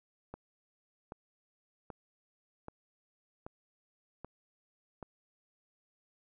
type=click train; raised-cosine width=1 ms; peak=-29 dBFS; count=7; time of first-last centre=0.34-5.027 s; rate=1.28 Hz; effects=none